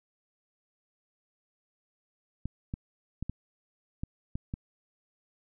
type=clicks; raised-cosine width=5 ms; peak=-21 dBFS; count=7; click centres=2.456 / 2.739 / 3.226 / 3.296 / 4.035 / 4.355 / 4.539 s; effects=none